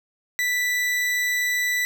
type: tone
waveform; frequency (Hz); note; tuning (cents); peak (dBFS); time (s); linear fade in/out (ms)
40% pulse; 1975.5; B6; 0; -20; 0.39-1.85; 0
effects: none